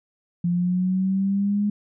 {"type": "linear sweep", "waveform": "sine", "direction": "up", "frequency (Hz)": [172.7, 207.7], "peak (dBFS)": -19, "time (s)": [0.44, 1.7], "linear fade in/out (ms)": 5, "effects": []}